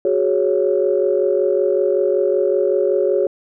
sine chord, F# suspended second, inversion none, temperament equal, 370 / 415.3 / 554.4 Hz, F#4 / G#4 / C#5, 0 / 0 / 0 cents, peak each -18 dBFS, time 0.05-3.27 s, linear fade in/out 2 ms, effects tanh soft clip ceiling -4 dBFS

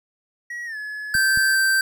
triangle tone with pitch glide, 1913 to 1704.3 Hz, A#6 to G#6, +44 to +44 cents, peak -27 dBFS, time 0.5-1.55 s, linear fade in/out 5 ms, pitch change -200 cents, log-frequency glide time 0.65-0.77 s
square tone, 1562 Hz, G6, 7 cents flat, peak -17 dBFS, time 1.14-1.81 s, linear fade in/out 2 ms
clicks, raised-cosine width 5 ms, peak -22 dBFS, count 2, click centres 1.151 / 1.374 s
effects none

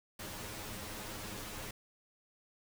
pink noise with comb filter, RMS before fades -44 dBFS, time 0.19-1.71 s, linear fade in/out 5 ms, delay 9.6 ms, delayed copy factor +0.9, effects none

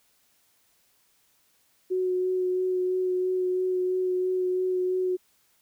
sine tone with vibrato, 367.9 Hz, F#4, 10 cents flat, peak -23 dBFS, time 1.9-5.17 s, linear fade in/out 20 ms, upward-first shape sine, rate 3 Hz, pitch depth 13 cents each way, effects white hiss -66 dBFS RMS until 5.61 s

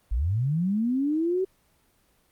sine linear sweep, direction up, 46.17 to 385.1 Hz, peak -22 dBFS, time 0.11-1.45 s, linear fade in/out 10 ms, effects pink hiss -65 dBFS RMS until 2.31 s + Opus 24 kbps

